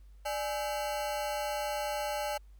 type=ring-modulated tone; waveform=40% pulse; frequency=715 Hz; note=F5; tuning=41 cents sharp; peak=-28 dBFS; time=0.25-2.38 s; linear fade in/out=10 ms; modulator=122 Hz; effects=added 50 Hz sine -51 dBFS peak until 2.59 s + pink hiss -73 dBFS RMS until 2.59 s